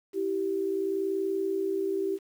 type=tone pair together; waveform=sine; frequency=327.4 / 388.1 Hz; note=E4 / G4; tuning=-12 / -17 cents; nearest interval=minor third; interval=295 cents; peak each=-33 / -27 dBFS; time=0.13-2.19 s; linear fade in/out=50 ms; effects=9-bit